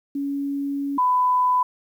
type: tone pair in turn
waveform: sine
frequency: 280.6 / 999.9 Hz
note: C#4 / B5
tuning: +21 / +21 cents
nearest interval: octave + minor seventh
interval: 2200 cents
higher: second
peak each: -23 / -16 dBFS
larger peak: second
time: 0.15-0.98 / 0.98-1.63 s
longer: first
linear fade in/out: 5 ms
effects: 9-bit